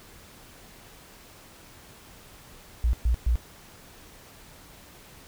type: tone bursts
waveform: sine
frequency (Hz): 59.2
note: A#1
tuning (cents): +27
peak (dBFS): -19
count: 3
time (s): 2.84-3.356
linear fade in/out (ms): 0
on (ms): 92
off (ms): 120
effects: pink hiss -50 dBFS RMS until 5.27 s